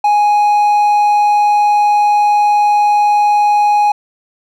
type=tone; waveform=triangle; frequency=830.6 Hz; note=G#5; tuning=in tune; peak=-6 dBFS; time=0.04-3.92 s; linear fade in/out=5 ms; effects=none